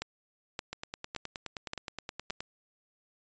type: two click trains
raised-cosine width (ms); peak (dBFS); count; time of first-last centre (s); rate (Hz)
0.2; -20 / -17; 17 / 5; 0.73-2.405 / 0.02-2.306; 9.55 / 1.75
effects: resampled to 16000 Hz